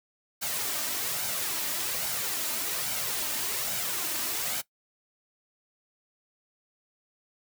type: noise with flanger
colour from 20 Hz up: white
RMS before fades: -31 dBFS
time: 0.41-4.62 s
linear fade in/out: 20 ms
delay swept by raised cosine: 1.3 to 3.3 ms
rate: 1.2 Hz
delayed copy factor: +0.5
effects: noise-tail reverb RT60 0.1 s tail -19 dB re dry + high-pass 100 Hz 12 dB/octave